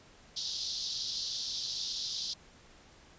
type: band-pass noise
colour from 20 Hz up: white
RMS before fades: -37 dBFS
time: 0.36-2.34 s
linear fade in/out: 10 ms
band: 3600 to 5500 Hz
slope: 48 dB/octave
effects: pink hiss -58 dBFS RMS until 3.18 s + resampled to 16000 Hz